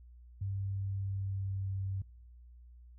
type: tone with pitch glide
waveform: sine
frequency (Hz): 98 to 96.54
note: G2 to G2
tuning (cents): 0 to -26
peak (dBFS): -33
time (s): 0.41-2.02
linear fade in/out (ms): 5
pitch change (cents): -26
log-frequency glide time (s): 0.88-1.83
effects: noise-tail reverb RT60 0.7 s tail -26 dB re dry + added 60 Hz sine -52 dBFS peak until 2.98 s